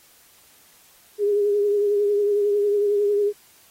sine tone with vibrato, 410 Hz, G#4, 22 cents flat, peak -17 dBFS, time 1.18-3.33 s, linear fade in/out 50 ms, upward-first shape triangle, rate 11 Hz, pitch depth 39 cents each way, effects white hiss -54 dBFS RMS until 3.7 s + AAC 48 kbps

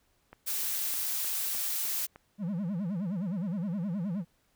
click train, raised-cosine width 0.5 ms, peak -32 dBFS, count 7, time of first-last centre 0.33-2.159 s, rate 3.28 Hz
blue noise, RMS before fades -32 dBFS, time 0.46-2.07 s, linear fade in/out 20 ms
triangle tone with vibrato, 186.4 Hz, F#3, 13 cents sharp, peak -28 dBFS, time 2.38-4.25 s, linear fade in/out 50 ms, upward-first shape sine, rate 9.6 Hz, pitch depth 230 cents each way
effects pink hiss -71 dBFS RMS until 4.55 s

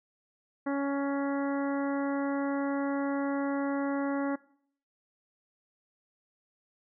harmonic tone, 279.3 Hz, C#4, 13 cents sharp, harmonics 1 / 2 / 3 / 4 / 5 / 6 / 7, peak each -29 / -35 / -39 / -41 / -43 / -45 / -46 dBFS, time 0.66-4.36 s, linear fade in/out 10 ms, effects noise-tail reverb RT60 0.6 s tail -20 dB re dry

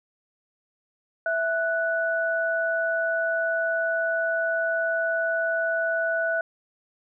sine tone pair together, 659.3 / 1480.1 Hz, E5 / F#6, 0 / 0 cents, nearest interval octave + major second, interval 1400 cents, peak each -25 dBFS, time 1.26-6.41 s, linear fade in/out 2 ms, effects none

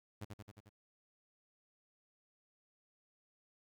sawtooth tone with echo, 103.83 Hz, G#2, in tune, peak -38 dBFS, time 0.21-0.25 s, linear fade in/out 10 ms, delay 89 ms, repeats 5, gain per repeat -3 dB, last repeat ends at 0.695 s, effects 13-bit

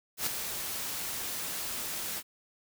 white noise with ADSR envelope, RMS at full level -29 dBFS, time 0.17-2.23 s, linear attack 96 ms, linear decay 11 ms, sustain -7 dB, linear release 53 ms, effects none

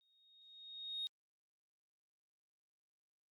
sine tone with exponential growth, 3729 Hz, A#7, in tune, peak -36 dBFS, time 0.01-1.07 s, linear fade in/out 0 ms, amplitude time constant 230 ms, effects tanh soft clip ceiling -34 dBFS + Opus 48 kbps

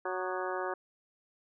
harmonic tone with a mistuned harmonic, 185 Hz, F#3, in tune, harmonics 2 / 3 / 4 / 5 / 6 / 7 / 8 / 9, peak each -37 / -39 / -40 / -41 / -42 / -42 / -43 / -44 dBFS, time 0.05-0.74 s, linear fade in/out 5 ms, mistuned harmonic 7, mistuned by -88 cents, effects none

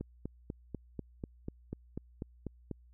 click train, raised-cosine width 3 ms, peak -25 dBFS, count 12, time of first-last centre 0.01-2.713 s, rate 4.07 Hz, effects added 60 Hz sine -57 dBFS peak until 2.93 s

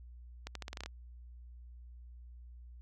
accelerating click train, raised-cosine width 0.2 ms, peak -24 dBFS, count 9, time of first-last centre 0.47-0.86 s, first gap 83 ms, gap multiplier 0.84, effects added 60 Hz sine -49 dBFS peak until 2.81 s

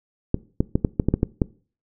clicks, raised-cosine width 3 ms, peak -5 dBFS, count 9, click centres 0.344 / 0.605 / 0.755 / 0.848 / 0.998 / 1.086 / 1.14 / 1.231 / 1.418 s, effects noise-tail reverb RT60 0.4 s tail -21 dB re dry

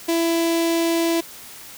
sawtooth tone with notch filter, 333.3 Hz, E4, 19 cents sharp, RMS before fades -20 dBFS, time 0.08-1.21 s, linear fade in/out 10 ms, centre 1400 Hz, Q 1.4, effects white hiss -40 dBFS RMS until 1.77 s

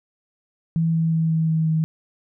sine tone with pitch steps, 164 / 162.96 / 161.93 / 160.9 / 159.88 / 158.87 Hz, E3 / E3 / E3 / E3 / D#3 / D#3, -9 / -20 / -31 / -42 / +47 / +36 cents, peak -17 dBFS, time 0.76-1.84 s, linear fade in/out 0 ms, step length 180 ms, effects none

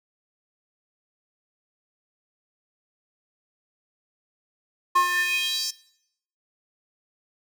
square tone with high-pass filter sweep, 356.5 Hz, F4, 36 cents sharp, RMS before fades -24 dBFS, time 4.95-5.71 s, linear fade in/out 10 ms, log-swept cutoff 1000 to 5700 Hz, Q 5.2, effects noise-tail reverb RT60 0.7 s tail -18 dB re dry

